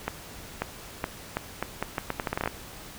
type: accelerating click train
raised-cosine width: 0.5 ms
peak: -12 dBFS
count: 16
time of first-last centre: 0.08-2.475 s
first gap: 540 ms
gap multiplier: 0.78
effects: pink hiss -44 dBFS RMS until 2.98 s